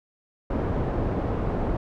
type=low-pass noise; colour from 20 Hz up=pink; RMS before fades=-26 dBFS; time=0.5-1.77 s; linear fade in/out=5 ms; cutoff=740 Hz; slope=12 dB/octave; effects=none